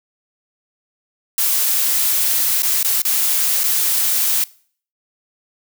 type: noise with dropouts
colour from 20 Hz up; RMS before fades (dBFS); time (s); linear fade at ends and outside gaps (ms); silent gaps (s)
blue; -17; 1.38-4.44; 2; 2.622-2.631 / 2.83-2.846 / 3.019-3.051 / 3.635-3.639
effects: noise-tail reverb RT60 0.5 s tail -22 dB re dry